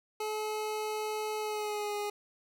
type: tone with pitch glide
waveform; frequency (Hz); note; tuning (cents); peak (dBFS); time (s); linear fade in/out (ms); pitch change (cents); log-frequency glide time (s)
25% pulse; 428.9 to 413.6; A4 to G#4; -44 to -7; -29; 0.2-2.1; 5; -63; 1.39-1.95
effects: none